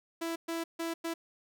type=tone bursts at uneven times; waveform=sawtooth; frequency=331.7 Hz; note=E4; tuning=11 cents sharp; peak=-29 dBFS; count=4; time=0.21-0.36 / 0.48-0.64 / 0.79-0.94 / 1.04-1.14 s; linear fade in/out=10 ms; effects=none